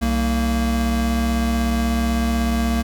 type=tone pair together; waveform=square; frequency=64.2 / 230 Hz; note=C2 / A#3; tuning=-32 / -23 cents; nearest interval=octave + minor seventh; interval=2209 cents; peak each=-21 dBFS; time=0.01-2.83 s; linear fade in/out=20 ms; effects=none